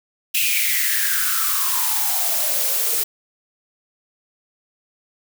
blue noise with high-pass filter sweep, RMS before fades -20 dBFS, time 0.34-3.04 s, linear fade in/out 10 ms, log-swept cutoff 2700 to 410 Hz, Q 8.5, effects none

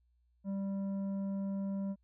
sine tone with tanh clipping, 196.1 Hz, G3, 1 cent sharp, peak -35 dBFS, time 0.44-1.96 s, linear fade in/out 50 ms, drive 8 dB, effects added 60 Hz sine -69 dBFS peak until 2.03 s

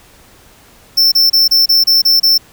square tone bursts, 5360 Hz, E8, 28 cents sharp, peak -7 dBFS, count 8, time 0.97-2.38 s, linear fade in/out 10 ms, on 150 ms, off 30 ms, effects pink hiss -44 dBFS RMS until 2.52 s

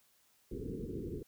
white low-pass noise, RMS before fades -41 dBFS, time 0.51-1.23 s, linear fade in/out 5 ms, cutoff 460 Hz, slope 96 dB/octave, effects white hiss -70 dBFS RMS until 1.27 s

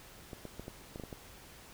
clicks, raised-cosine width 2 ms, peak -29 dBFS, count 8, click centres 0.332 / 0.453 / 0.596 / 0.681 / 0.959 / 0.998 / 1.037 / 1.128 s, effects pink hiss -54 dBFS RMS until 1.73 s

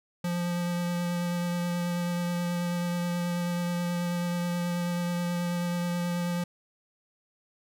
square tone with vibrato, 174.61 Hz, F3, in tune, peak -28 dBFS, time 0.24-6.44 s, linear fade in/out 5 ms, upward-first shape triangle, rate 9.3 Hz, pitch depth 14 cents each way, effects none

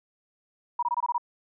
sine tone bursts, 960 Hz, B5, 49 cents flat, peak -23 dBFS, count 7, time 0.79-1.181 s, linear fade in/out 5 ms, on 37 ms, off 22 ms, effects none

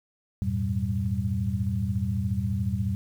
sine tone cluster, 86.6 / 103.4 / 117.6 / 193.5 Hz, F2 / G#2 / A#2 / G3, -14 / -7 / +16 / -22 cents, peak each -30 dBFS, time 0.42-2.95 s, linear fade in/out 0 ms, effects 9-bit

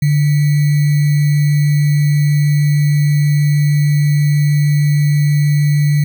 sine tone with sample-and-hold, 146.83 Hz, D3, in tune, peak -9 dBFS, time 0.02-6.04 s, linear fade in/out 5 ms, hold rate 2100 Hz, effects none

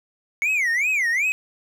triangle tone with vibrato, 2167 Hz, C#7, 40 cents flat, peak -17 dBFS, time 0.42-1.32 s, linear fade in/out 0 ms, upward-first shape sine, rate 2.6 Hz, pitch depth 290 cents each way, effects none

